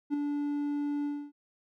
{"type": "tone with ADSR envelope", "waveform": "triangle", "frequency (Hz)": 290, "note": "D4", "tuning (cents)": -22, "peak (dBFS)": -22, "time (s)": [0.1, 1.32], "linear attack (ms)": 38, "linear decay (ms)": 5, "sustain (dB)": -5, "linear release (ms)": 270, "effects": []}